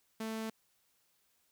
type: tone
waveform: sawtooth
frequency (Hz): 221.5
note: A3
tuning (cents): +12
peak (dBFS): -33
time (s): 0.2-0.5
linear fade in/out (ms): 5
effects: white hiss -74 dBFS RMS until 1.51 s